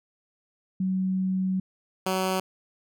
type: tone pair in turn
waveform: sine / 10% pulse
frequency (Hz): 187.8 / 187.8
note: F#3 / F#3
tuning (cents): +26 / +26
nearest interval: unison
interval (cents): 0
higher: neither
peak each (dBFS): -23 / -16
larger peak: second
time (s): 0.8-1.6 / 2.06-2.4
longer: first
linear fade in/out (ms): 5
effects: none